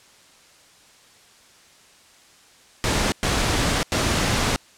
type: noise bursts at uneven times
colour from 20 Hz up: pink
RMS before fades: -21 dBFS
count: 3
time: 2.84-3.12 / 3.23-3.83 / 3.92-4.56 s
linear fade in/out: 0 ms
effects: white hiss -52 dBFS RMS until 4.77 s + low-pass 8000 Hz 12 dB/octave